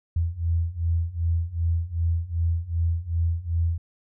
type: beating tone pair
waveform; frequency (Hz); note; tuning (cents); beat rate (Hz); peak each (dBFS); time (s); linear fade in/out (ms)
sine; 82.41 / 85.01; E2 / F2; 0 / -46; 2.6; -26 / -24; 0.16-3.78; 5
effects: none